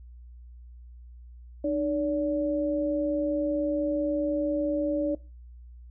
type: tone pair together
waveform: sine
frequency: 304.1 / 574 Hz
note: D#4 / D5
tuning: -40 / -40 cents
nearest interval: major seventh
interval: 1100 cents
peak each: -27 dBFS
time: 1.64-5.15 s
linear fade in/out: 5 ms
effects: noise-tail reverb RT60 0.3 s tail -21 dB re dry + added 60 Hz sine -44 dBFS peak until 5.9 s